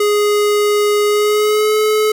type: tone with pitch glide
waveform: square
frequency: 415.3 to 429 Hz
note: G#4 to A4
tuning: 0 to -44 cents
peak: -12 dBFS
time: 0-2.12 s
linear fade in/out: 5 ms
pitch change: +56 cents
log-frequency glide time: 1.07-1.76 s
effects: none